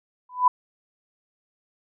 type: tone with exponential growth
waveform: sine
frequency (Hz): 997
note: B5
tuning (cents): +16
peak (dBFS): -10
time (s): 0.29-0.48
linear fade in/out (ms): 5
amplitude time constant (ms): 41
effects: none